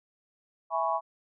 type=chord; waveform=sine; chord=C# minor seventh; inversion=first; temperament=equal; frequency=659.3 / 830.6 / 987.8 / 1108.7 Hz; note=E5 / G#5 / B5 / C#6; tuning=0 / 0 / 0 / 0 cents; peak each=-31 dBFS; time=0.7-1.01 s; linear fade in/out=50 ms; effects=none